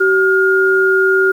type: tone pair together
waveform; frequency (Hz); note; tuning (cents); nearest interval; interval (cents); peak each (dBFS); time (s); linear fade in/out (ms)
sine; 381.5 / 1420.1; G4 / F6; -47 / +29; octave + major seventh; 2276; -12; 0-1.32; 10
effects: 7-bit